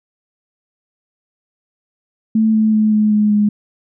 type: tone with pitch steps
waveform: sine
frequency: 220 / 217.6 / 215.2 / 212.9 / 210.6 / 208.3 Hz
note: A3 / A3 / A3 / G#3 / G#3 / G#3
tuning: 0 / -19 / -38 / +43 / +24 / +5 cents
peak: -10 dBFS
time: 2.35-3.49 s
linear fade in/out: 5 ms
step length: 190 ms
effects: none